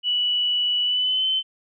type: tone with pitch glide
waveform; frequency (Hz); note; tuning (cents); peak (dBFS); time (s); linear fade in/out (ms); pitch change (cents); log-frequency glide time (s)
sine; 2951 to 3067; F#7 to G7; -5 to -38; -19; 0.03-1.43; 50; +67; 0.83-1.27
effects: none